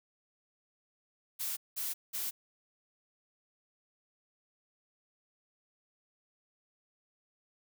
blue noise bursts, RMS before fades -36 dBFS, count 3, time 1.39-2.31 s, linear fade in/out 20 ms, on 180 ms, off 190 ms, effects none

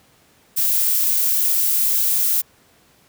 violet noise, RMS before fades -18 dBFS, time 0.56-2.42 s, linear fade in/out 20 ms, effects pink hiss -55 dBFS RMS until 3.08 s + high-pass 80 Hz 12 dB/octave

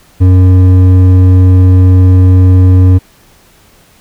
sine tone with hard clipping, 92.2 Hz, F#2, 6 cents flat, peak -3 dBFS, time 0.2-2.99 s, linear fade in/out 20 ms, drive 8 dB, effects pink hiss -44 dBFS RMS until 4 s

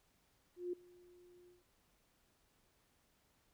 sine tone with ADSR envelope, 355.4 Hz, F4, 30 cents sharp, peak -36 dBFS, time 0.56-1.64 s, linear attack 170 ms, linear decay 6 ms, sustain -24 dB, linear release 160 ms, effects pink hiss -75 dBFS RMS until 3.53 s

